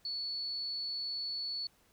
sine tone, 4429 Hz, C#8, 2 cents flat, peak -35 dBFS, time 0.05-1.67 s, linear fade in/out 2 ms, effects pink hiss -68 dBFS RMS until 1.92 s

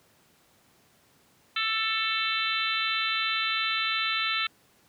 harmonic tone, 442.8 Hz, A4, 11 cents sharp, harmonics 3 / 4 / 5 / 6 / 7 / 8 / 9, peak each -31 / -35 / -33 / -32 / -35 / -33 / -34 dBFS, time 1.56-4.47 s, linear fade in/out 5 ms, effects pink hiss -62 dBFS RMS until 4.88 s + high-pass 100 Hz 12 dB/octave

